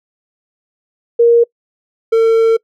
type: tone pair in turn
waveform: sine / triangle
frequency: 469.3 / 452.3 Hz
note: A#4 / A4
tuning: +12 / +48 cents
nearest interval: minor second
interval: 64 cents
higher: first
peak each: -5 dBFS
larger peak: neither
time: 1.19-1.44 / 2.12-2.57 s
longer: second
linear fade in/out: 10 ms
effects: noise-tail reverb RT60 0.1 s tail -25 dB re dry